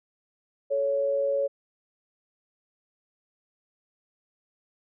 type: tone pair together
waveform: sine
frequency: 437.1 / 557.2 Hz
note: A4 / C#5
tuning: -11 / +9 cents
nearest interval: major third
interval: 420 cents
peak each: -32 / -23 dBFS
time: 0.7-1.48 s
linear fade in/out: 20 ms
effects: none